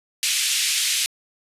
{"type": "band-pass noise", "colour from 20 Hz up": "pink", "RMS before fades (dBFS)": -22, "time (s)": [0.23, 1.06], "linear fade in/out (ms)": 0, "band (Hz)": [2400, 11000], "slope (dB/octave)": 24, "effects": ["resampled to 32000 Hz"]}